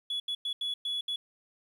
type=tone bursts at uneven times; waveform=sine; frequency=3395 Hz; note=G#7; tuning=37 cents sharp; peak=-28 dBFS; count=6; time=0.1-0.2 / 0.28-0.35 / 0.45-0.53 / 0.61-0.74 / 0.85-1.01 / 1.08-1.16 s; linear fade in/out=5 ms; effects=tanh soft clip ceiling -28 dBFS + 10-bit